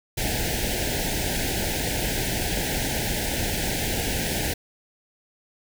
pink band-stop noise, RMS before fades -26 dBFS, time 0.17-4.54 s, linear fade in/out 10 ms, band 890 to 1500 Hz, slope 96 dB/octave, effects none

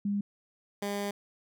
sine / 15% pulse tone pair in turn, 202.5 / 202.5 Hz, G#3 / G#3, -43 / -43 cents, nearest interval unison, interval 0 cents, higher neither, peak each -27 / -25 dBFS, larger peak second, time 0.05-0.21 / 0.82-1.11 s, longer second, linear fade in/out 5 ms, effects none

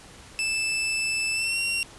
sawtooth tone with pitch glide, 2637 to 2747 Hz, E7 to F7, 0 to -29 cents, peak -21 dBFS, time 0.39-1.83 s, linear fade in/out 0 ms, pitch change +71 cents, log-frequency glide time 1.33-1.59 s, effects pink hiss -47 dBFS RMS until 1.98 s + resampled to 24000 Hz

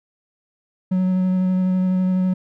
triangle tone with vibrato, 185 Hz, F#3, in tune, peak -14 dBFS, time 0.91-2.34 s, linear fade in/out 10 ms, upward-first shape square, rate 12 Hz, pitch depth 9 cents each way, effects none

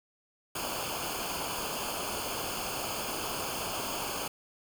pink noise with comb filter, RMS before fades -35 dBFS, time 0.55-4.28 s, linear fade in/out 5 ms, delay 0.52 ms, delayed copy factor -0.8, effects none

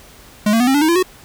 square tone with pitch steps, 209.6 / 227.3 / 246.4 / 267.1 / 289.6 / 314 / 340.5 / 369.2 Hz, G#3 / A#3 / B3 / C4 / D4 / D#4 / F4 / F#4, +16 / -43 / -4 / +36 / -24 / +16 / -44 / -4 cents, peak -12 dBFS, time 0.46-1.028 s, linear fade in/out 5 ms, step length 71 ms, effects pink hiss -43 dBFS RMS until 1.24 s

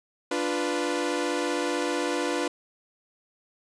sawtooth chord, B diminished, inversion first, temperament equal, 293.7 / 349.2 / 493.9 Hz, D4 / F4 / B4, 0 / 0 / 0 cents, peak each -26 dBFS, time 0.31-2.48 s, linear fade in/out 5 ms, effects resampled to 22050 Hz

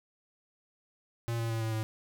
square tone with pitch steps, 116.54 / 114.87 / 113.22 / 111.6 / 110 Hz, A#2 / A#2 / A2 / A2 / A2, 0 / -25 / +50 / +25 / 0 cents, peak -31 dBFS, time 1.28-1.83 s, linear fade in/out 0 ms, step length 110 ms, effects 12-bit

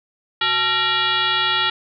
sine tone with frequency modulation, 2368 Hz, D7, 14 cents sharp, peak -16 dBFS, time 0.41-1.7 s, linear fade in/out 5 ms, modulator 499 Hz, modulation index 2.9, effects none

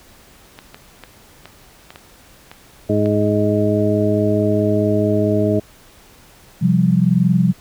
clicks, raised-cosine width 0.3 ms, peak -19 dBFS, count 8, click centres 0.589 / 0.745 / 1.037 / 1.456 / 1.905 / 1.959 / 2.515 / 3.059 s
harmonic tone, 104.6 Hz, G#2, 13 cents sharp, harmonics 1 / 2 / 3 / 4 / 6, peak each -20 / -20 / -20 / -20 / -20 dBFS, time 2.89-5.6 s, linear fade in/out 10 ms
sine chord, C suspended fourth, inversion none, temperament equal, 130.81 / 174.61 / 196 Hz, C3 / F3 / G3, 0 / 0 / 0 cents, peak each -18 / -14 / -17 dBFS, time 6.61-7.53 s, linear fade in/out 20 ms
effects pink hiss -47 dBFS RMS until 7.6 s

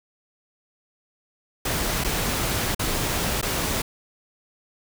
pink noise with dropouts, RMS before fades -25 dBFS, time 1.65-3.82 s, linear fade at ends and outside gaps 5 ms, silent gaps 2.039-2.045 / 2.748-2.793 / 3.414-3.426 s, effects none

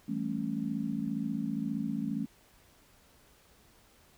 sine chord, A dominant seventh, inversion second, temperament just, 165 / 198 / 220 / 275 Hz, E3 / G3 / A3 / C#4, +2 / +18 / 0 / -14 cents, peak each -39 / -38 / -34 / -36 dBFS, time 0.08-2.26 s, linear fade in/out 10 ms, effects pink hiss -62 dBFS RMS until 4.17 s

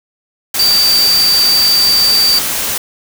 sine tone in noise, 4638 Hz, D8, 22 cents flat, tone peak -8 dBFS, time 0.59-2.39 s, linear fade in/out 5 ms, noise white, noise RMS -17 dBFS, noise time 0.54-2.78 s, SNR +6 dB, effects none

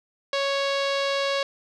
sawtooth tone with low-pass filter, 554.4 Hz, C#5, in tune, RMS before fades -25 dBFS, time 0.33-1.43 s, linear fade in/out 2 ms, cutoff 4300 Hz, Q 2.3, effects none

